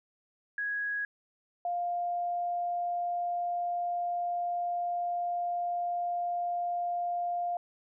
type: tone pair in turn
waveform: sine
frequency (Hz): 1661 / 701.4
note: G#6 / F5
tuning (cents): 0 / +7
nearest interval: octave + minor third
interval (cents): 1493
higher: first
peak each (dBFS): -30 / -29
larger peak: second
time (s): 0.58-1.05 / 1.65-7.57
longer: second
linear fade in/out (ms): 2
effects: none